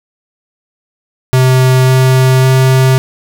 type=tone with pitch steps; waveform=square; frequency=129.3 / 130.12 / 130.95 Hz; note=C3 / C3 / C3; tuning=-20 / -9 / +2 cents; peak=-6 dBFS; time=1.33-2.98 s; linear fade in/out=0 ms; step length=550 ms; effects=none